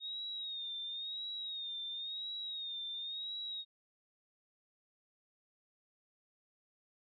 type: tone with vibrato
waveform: sine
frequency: 3724 Hz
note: A#7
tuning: 2 cents flat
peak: -39 dBFS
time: 0-3.65 s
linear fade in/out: 50 ms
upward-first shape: sine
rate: 0.96 Hz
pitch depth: 72 cents each way
effects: none